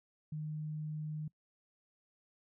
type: tone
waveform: sine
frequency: 153.3 Hz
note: D#3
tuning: 25 cents flat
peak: -37 dBFS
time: 0.32-1.28 s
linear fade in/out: 5 ms
effects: noise-tail reverb RT60 0.1 s tail -23 dB re dry